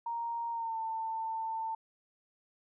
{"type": "tone with pitch glide", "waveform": "sine", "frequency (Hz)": [932.3, 894.3], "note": ["A#5", "A5"], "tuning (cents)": [0, 28], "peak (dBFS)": -33, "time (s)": [0.06, 1.75], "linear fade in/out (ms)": 5, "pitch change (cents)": -72, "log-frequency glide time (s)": [0.51, 0.78], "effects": []}